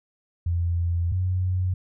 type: tone pair in turn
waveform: sine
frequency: 85.7 / 91.86 Hz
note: F2 / F#2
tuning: -32 / -12 cents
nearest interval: minor second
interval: 120 cents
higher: second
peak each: -21 dBFS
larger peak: neither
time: 0.46-1.12 / 1.12-1.74 s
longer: first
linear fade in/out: 5 ms
effects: none